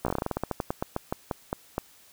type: slowing click train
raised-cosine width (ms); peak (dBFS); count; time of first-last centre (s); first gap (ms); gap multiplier
1; -13; 21; 0.05-1.781; 15; 1.16
effects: white hiss -56 dBFS RMS until 2.12 s